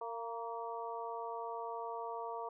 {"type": "harmonic tone with a mistuned harmonic", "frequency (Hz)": 229.7, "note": "A#3", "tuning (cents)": -25, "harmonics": [2, 3, 4, 5], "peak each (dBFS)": [-44, -45, -43, -47], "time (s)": [0.01, 2.49], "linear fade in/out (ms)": 5, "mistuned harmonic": 4, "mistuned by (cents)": 34, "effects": []}